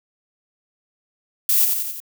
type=noise with echo; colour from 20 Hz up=violet; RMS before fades=-17 dBFS; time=1.49-1.65 s; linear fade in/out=2 ms; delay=88 ms; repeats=4; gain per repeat=-4 dB; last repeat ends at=2.002 s; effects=none